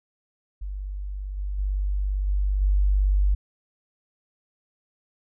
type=tone with level steps; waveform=sine; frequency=48.87 Hz; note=G1; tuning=5 cents flat; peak=-29 / -26 / -22 / -20 / -17 dBFS; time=0.61-3.35 s; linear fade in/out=10 ms; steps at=1.37 / 1.58 / 2.27 / 2.61 s; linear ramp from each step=10 ms; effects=none